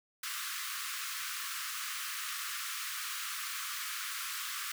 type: high-pass noise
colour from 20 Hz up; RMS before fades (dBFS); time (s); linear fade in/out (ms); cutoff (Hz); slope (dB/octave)
pink; -39; 0.23-4.72; 5; 1100; 96
effects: none